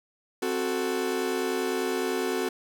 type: chord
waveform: 40% pulse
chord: F# diminished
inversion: second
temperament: equal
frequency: 261.6 / 370 / 440 Hz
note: C4 / F#4 / A4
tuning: 0 / 0 / 0 cents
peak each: -32 / -28 / -30 dBFS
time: 0.42-2.49 s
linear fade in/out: 5 ms
effects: none